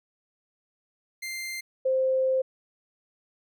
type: tone pair in turn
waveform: sawtooth / sine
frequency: 2093 / 523.2 Hz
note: C7 / C5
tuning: 0 / 0 cents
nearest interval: 2 octaves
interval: 2400 cents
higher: first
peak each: -29 / -21 dBFS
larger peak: second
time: 1.22-1.61 / 1.85-2.42 s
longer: second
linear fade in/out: 10 ms
effects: none